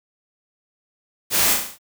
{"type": "noise with echo", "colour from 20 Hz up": "white", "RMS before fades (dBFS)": -19, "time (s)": [1.3, 1.57], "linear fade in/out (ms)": 50, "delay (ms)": 36, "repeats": 6, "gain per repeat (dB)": -4, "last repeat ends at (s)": 1.786, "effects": []}